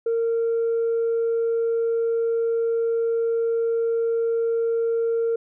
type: tone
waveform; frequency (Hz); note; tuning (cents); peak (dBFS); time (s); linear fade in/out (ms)
sine; 460; A#4; -23; -18; 0.06-5.36; 5
effects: tanh soft clip ceiling -17 dBFS